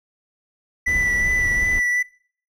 triangle tone with vibrato, 1975.5 Hz, B6, in tune, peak -16 dBFS, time 0.86-2.03 s, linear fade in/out 10 ms, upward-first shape sine, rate 2.7 Hz, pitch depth 17 cents each way
brown noise, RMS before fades -28 dBFS, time 0.87-1.8 s, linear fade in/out 10 ms
effects noise-tail reverb RT60 0.5 s tail -22 dB re dry

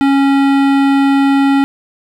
sine tone with hard clipping, 275.8 Hz, C#4, 9 cents flat, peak -10 dBFS, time 0.01-1.64 s, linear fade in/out 0 ms, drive 17 dB, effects none

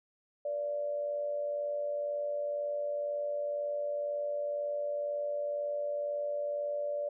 sine tone with amplitude modulation, 582 Hz, D5, 16 cents flat, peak -29 dBFS, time 0.45-7.09 s, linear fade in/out 5 ms, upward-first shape sine, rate 102 Hz, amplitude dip 50%, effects none

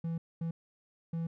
triangle tone bursts at uneven times, 165.6 Hz, E3, 8 cents sharp, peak -30 dBFS, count 3, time 0.04-0.18 / 0.41-0.51 / 1.13-1.27 s, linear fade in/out 5 ms, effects none

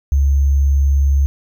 sine tone with sample-and-hold, 69.7 Hz, C#2, 10 cents sharp, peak -10 dBFS, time 0.12-1.26 s, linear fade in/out 0 ms, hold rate 6300 Hz, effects none

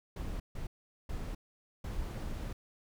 brown noise bursts at uneven times, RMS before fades -38 dBFS, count 4, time 0.16-0.4 / 0.55-0.67 / 1.09-1.35 / 1.84-2.53 s, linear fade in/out 5 ms, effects none

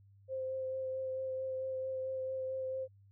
sine tone with vibrato, 523.3 Hz, C5, in tune, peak -35 dBFS, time 0.28-2.88 s, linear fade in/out 50 ms, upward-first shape sine, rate 4.5 Hz, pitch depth 12 cents each way, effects added 99 Hz sine -59 dBFS peak until 3.11 s

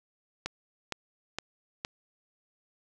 click train, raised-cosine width 0.2 ms, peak -15 dBFS, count 4, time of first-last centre 0.46-1.849 s, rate 2.16 Hz, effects none

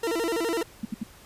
40% pulse tone with vibrato, 392 Hz, G4, in tune, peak -24 dBFS, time 0.03-0.63 s, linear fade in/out 5 ms, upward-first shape square, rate 12 Hz, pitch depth 280 cents each way
sine tone bursts, 220.1 Hz, A3, 1 cent sharp, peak -26 dBFS, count 3, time 0.83-1.034 s, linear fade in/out 5 ms, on 22 ms, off 69 ms
effects pink hiss -51 dBFS RMS until 1.25 s + resampled to 32000 Hz

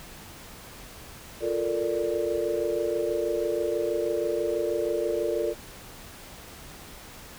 sine chord, Bb major seventh, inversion second, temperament equal, 349.2 / 440 / 466.2 / 587.3 Hz, F4 / A4 / Bb4 / D5, 0 / 0 / 0 / 0 cents, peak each -30 dBFS, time 1.4-5.55 s, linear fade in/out 50 ms, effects pink hiss -45 dBFS RMS until 7.38 s

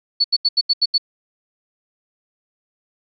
sine tone bursts, 4435 Hz, C#8, in tune, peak -12 dBFS, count 7, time 0.2-0.981 s, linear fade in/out 10 ms, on 43 ms, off 80 ms, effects none

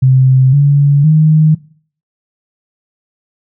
sine tone with pitch steps, 130.81 / 142.65 / 155.56 Hz, C3 / C#3 / D#3, 0 / +50 / 0 cents, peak -4 dBFS, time 0.02-1.55 s, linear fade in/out 10 ms, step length 510 ms, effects noise-tail reverb RT60 0.5 s tail -21 dB re dry

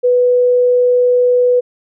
sine tone, 493.9 Hz, B4, in tune, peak -8 dBFS, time 0.03-1.61 s, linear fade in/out 20 ms, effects none

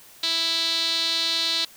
sawtooth tone with band-pass filter, 329.6 Hz, E4, in tune, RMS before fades -24 dBFS, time 0.23-1.65 s, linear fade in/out 5 ms, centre 4000 Hz, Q 6.4, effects white hiss -49 dBFS RMS until 1.76 s

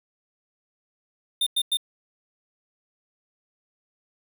square tone bursts, 3621 Hz, A7, 49 cents sharp, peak -21 dBFS, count 3, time 1.41-1.771 s, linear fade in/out 5 ms, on 55 ms, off 98 ms, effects none

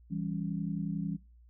sine chord, C# diminished, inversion first, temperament equal, 164.81 / 196 / 277.2 Hz, E3 / G3 / C#4, 0 / 0 / 0 cents, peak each -35 / -36 / -40 dBFS, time 0.1-1.17 s, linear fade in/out 20 ms, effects noise-tail reverb RT60 0.3 s tail -19 dB re dry + added 59 Hz sine -55 dBFS peak until 1.49 s

